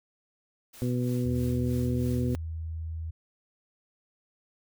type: noise with tremolo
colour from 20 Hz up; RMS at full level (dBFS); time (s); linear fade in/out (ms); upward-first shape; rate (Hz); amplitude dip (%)
white; -48; 0.73-2.36; 10; sine; 3.1; 60
type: harmonic tone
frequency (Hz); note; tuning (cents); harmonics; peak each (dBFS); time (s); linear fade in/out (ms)
123.47; B2; 0; 1 / 2 / 3 / 4; -28 / -29 / -36 / -38; 0.82-2.35; 0
type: tone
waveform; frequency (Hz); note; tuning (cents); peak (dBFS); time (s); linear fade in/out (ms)
sine; 80.9; E2; -32; -32; 1.25-3.11; 10
effects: none